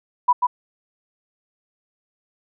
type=tone with echo; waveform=sine; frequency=985 Hz; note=B5; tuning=5 cents flat; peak=-11 dBFS; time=0.28-0.33 s; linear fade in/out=10 ms; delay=140 ms; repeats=1; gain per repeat=-4 dB; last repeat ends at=0.47 s; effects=none